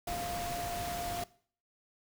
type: tone in noise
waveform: sine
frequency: 698.5 Hz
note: F5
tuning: in tune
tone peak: -36 dBFS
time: 0.07-1.24 s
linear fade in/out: 5 ms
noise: pink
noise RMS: -40 dBFS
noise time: 0.07-1.24 s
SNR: +1 dB
effects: noise-tail reverb RT60 0.5 s tail -20 dB re dry